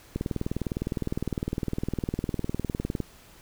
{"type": "click train", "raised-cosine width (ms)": 3, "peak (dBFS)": -15, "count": 57, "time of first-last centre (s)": [0.16, 3.003], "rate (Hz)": 19.7, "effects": ["pink hiss -53 dBFS RMS until 3.41 s"]}